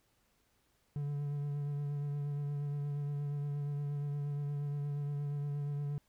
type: tone with vibrato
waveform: triangle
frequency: 144.3 Hz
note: D3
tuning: 30 cents flat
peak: -32 dBFS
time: 0.96-5.98 s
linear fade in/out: 0 ms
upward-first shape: triangle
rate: 8.5 Hz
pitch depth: 26 cents each way
effects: pink hiss -74 dBFS RMS until 6.08 s